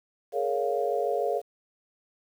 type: chord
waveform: sine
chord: Bb minor seventh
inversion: third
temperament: just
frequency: 419.5 / 466.2 / 559.4 / 699.2 Hz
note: Ab4 / Bb4 / Db5 / F5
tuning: +17 / 0 / +16 / +2 cents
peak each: -30 dBFS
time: 0.32-1.42 s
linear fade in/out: 50 ms
effects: 9-bit